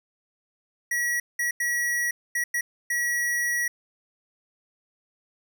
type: tone bursts at uneven times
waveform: square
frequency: 1923 Hz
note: B6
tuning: 47 cents flat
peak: -24 dBFS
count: 6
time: 0.91-1.2 / 1.39-1.51 / 1.6-2.11 / 2.35-2.44 / 2.54-2.61 / 2.9-3.68 s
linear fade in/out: 5 ms
effects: none